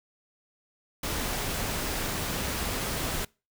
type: noise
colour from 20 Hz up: pink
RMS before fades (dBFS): -31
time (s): 1.03-3.25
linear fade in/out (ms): 5
effects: noise-tail reverb RT60 0.3 s tail -25 dB re dry